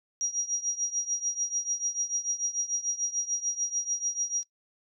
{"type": "tone with tremolo", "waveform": "sine", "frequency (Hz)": 5730, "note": "F8", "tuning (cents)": 44, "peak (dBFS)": -23, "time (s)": [0.21, 4.43], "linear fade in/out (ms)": 0, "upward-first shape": "triangle", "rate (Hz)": 6.8, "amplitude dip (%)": 90, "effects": ["noise-tail reverb RT60 0.1 s tail -22 dB re dry"]}